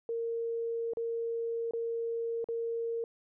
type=tone with dropouts; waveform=sine; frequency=461.7 Hz; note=A#4; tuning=17 cents flat; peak=-31 dBFS; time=0.09-3.04 s; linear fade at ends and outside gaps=1 ms; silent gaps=0.935-0.971 / 1.71-1.735 / 2.443-2.487 s; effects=none